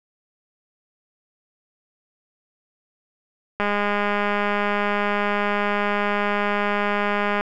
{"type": "click train", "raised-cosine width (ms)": 0.5, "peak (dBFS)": -8, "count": 782, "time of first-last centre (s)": [3.6, 7.41], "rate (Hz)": 205, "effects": []}